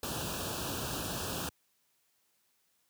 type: band-stop noise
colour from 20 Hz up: pink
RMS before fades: -36 dBFS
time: 0.03-1.49 s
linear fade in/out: 2 ms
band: 1700 to 2500 Hz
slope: 96 dB/octave
effects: white hiss -74 dBFS RMS until 2.89 s + high-pass 80 Hz 12 dB/octave